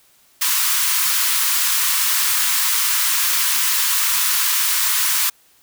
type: high-pass noise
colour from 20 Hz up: white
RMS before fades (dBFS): -18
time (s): 0.41-5.3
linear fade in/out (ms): 10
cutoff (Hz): 920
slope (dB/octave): 96
effects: white hiss -55 dBFS RMS until 5.62 s